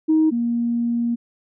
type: tone pair in turn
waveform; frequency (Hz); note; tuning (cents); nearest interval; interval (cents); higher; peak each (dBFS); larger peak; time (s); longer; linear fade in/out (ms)
sine; 314.7 / 235.8; D#4 / A#3; +20 / +20; perfect fourth; 500; first; -12 / -18; first; 0.08-0.31 / 0.31-1.16; second; 20
effects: tanh soft clip ceiling -9 dBFS